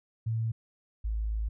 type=tone pair in turn; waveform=sine; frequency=112.8 / 54.01 Hz; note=A2 / A1; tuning=+44 / -31 cents; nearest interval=octave + minor second; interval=1275 cents; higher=first; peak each=-27 / -28 dBFS; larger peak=first; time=0.26-0.52 / 1.04-1.49 s; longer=second; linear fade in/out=10 ms; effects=none